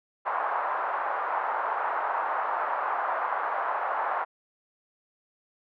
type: band-pass noise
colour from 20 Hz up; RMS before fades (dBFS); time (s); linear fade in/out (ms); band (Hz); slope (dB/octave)
pink; -29; 0.25-4.25; 20; 740 to 1300; 24
effects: none